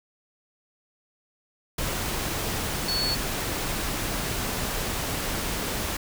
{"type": "tone in noise", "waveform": "sine", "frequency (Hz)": 4418, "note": "C#8", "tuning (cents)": -7, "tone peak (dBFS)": -25, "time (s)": [2.88, 3.15], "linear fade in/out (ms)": 5, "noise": "pink", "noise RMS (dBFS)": -29, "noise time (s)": [1.78, 5.97], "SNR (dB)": 1, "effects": []}